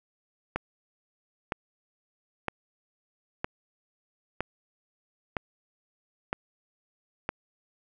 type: click train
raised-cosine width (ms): 0.5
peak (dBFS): -13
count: 8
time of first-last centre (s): 0.56-7.291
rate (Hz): 1.04
effects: none